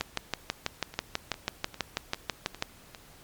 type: two click trains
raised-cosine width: 0.2 ms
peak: -24 / -10 dBFS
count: 6 / 17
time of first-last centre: 0.94-2.948 / 0.01-2.624 s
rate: 2.49 / 6.12 Hz
effects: pink hiss -54 dBFS RMS until 3.23 s + MP3 96 kbps